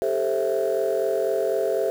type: chord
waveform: sine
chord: A minor seventh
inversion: third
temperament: just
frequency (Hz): 396 / 440 / 528 / 660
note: G4 / A4 / C5 / E5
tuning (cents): +18 / 0 / +16 / +2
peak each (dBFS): -25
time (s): 0.02-1.9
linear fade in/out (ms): 0
effects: tanh soft clip ceiling -14 dBFS + 7-bit